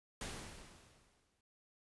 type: noise with exponential decay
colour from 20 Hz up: pink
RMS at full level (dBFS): -42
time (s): 0.21-1.41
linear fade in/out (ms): 2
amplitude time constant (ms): 260
effects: noise-tail reverb RT60 0.8 s tail -25 dB re dry + resampled to 24000 Hz